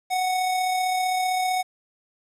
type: tone with amplitude modulation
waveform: square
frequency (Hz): 740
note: F#5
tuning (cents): 0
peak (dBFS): -21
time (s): 0.1-1.63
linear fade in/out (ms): 20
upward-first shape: sine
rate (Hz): 35.5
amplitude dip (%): 30
effects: resampled to 32000 Hz + 9-bit

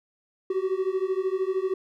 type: beating tone pair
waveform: triangle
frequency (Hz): 371.9 / 384.9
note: F#4 / G4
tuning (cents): +9 / -32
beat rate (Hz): 13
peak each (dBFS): -25 / -25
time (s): 0.5-1.74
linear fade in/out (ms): 5
effects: none

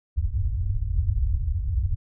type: low-pass noise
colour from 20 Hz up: white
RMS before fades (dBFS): -24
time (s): 0.16-1.96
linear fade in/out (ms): 20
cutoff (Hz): 100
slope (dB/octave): 48
effects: none

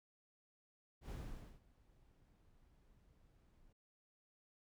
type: noise with ADSR envelope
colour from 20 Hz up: brown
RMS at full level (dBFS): -45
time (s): 1.01-3.73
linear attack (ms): 94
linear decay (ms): 490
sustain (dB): -24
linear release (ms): 8
effects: none

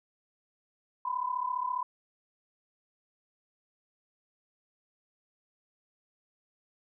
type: tone pair together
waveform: sine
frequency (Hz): 987.2 / 1022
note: B5 / C6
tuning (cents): -1 / -41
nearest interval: minor second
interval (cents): 60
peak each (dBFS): -32 / -33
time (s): 1.05-1.83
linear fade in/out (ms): 5
effects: none

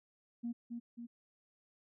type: tone with echo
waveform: sine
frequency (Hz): 236.2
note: A#3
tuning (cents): +23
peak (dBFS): -35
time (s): 0.43-0.53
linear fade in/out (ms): 20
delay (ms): 270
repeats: 2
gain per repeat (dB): -4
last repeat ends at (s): 1.07
effects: tanh soft clip ceiling -31 dBFS

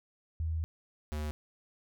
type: tone pair in turn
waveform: sine / square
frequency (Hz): 80.4 / 75.6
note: E2 / D#2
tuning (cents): -43 / -49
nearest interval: minor second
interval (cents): 106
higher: first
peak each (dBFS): -30 / -34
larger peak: first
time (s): 0.4-0.64 / 1.12-1.31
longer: first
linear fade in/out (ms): 0
effects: none

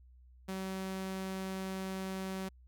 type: tone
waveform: sawtooth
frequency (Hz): 190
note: F#3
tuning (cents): +46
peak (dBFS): -33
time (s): 0.48-2.49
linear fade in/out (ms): 10
effects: added 62 Hz sine -56 dBFS peak until 2.67 s

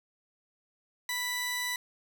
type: tone pair together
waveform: sawtooth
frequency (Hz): 987.8 / 1975.5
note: B5 / B6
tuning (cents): 0 / 0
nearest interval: octave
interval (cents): 1200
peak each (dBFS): -36 / -27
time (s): 1.09-1.76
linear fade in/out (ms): 2
effects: none

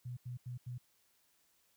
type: tone bursts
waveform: sine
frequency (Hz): 123.47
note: B2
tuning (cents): 0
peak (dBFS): -40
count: 4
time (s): 0.05-0.782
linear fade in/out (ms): 10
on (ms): 120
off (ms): 84
effects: white hiss -73 dBFS RMS until 1.76 s

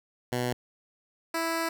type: tone pair in turn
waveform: 10% pulse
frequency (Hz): 123.47 / 329.6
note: B2 / E4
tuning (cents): 0 / 0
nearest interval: octave + perfect fourth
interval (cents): 1700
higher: second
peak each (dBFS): -19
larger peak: neither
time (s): 0.32-0.53 / 1.34-1.69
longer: second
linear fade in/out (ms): 5
effects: none

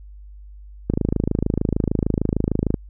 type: click train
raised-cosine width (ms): 3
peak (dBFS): -6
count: 50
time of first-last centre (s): 0.9-2.742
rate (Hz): 26.6
effects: added 50 Hz sine -38 dBFS peak until 2.89 s

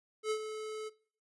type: tone with ADSR envelope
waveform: square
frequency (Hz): 432.7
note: A4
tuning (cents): -29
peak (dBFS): -30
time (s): 0.23-0.9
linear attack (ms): 76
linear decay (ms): 75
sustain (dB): -10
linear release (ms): 25
effects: noise-tail reverb RT60 0.5 s tail -19 dB re dry + resampled to 24000 Hz

